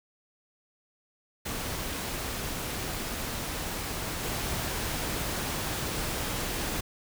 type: noise with level steps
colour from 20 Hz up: pink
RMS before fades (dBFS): -34 / -32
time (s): 1.45-6.81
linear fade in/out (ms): 10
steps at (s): 4.23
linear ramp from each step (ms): 10
effects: none